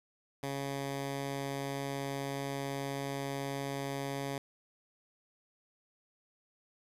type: tone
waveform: 10% pulse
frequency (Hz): 138.59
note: C#3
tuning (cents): 0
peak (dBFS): -27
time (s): 0.43-4.38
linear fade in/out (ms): 2
effects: resampled to 32000 Hz + 11-bit